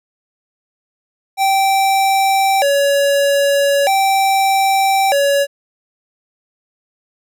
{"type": "tone with vibrato", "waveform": "square", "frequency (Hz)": 662, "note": "E5", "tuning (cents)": 7, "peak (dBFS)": -12, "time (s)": [1.37, 5.47], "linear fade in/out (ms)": 50, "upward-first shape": "square", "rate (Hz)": 0.4, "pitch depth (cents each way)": 280, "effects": []}